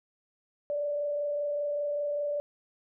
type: tone with frequency modulation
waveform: sine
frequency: 583 Hz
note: D5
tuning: 13 cents flat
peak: -28 dBFS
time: 0.7-2.4 s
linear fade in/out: 0 ms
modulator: 25.1 Hz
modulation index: 0.34
effects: none